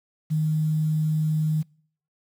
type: tone with quantisation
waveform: sine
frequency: 155.3 Hz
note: D#3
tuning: 3 cents flat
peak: -20 dBFS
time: 0.3-1.63 s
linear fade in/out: 20 ms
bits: 8
effects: noise-tail reverb RT60 0.6 s tail -26 dB re dry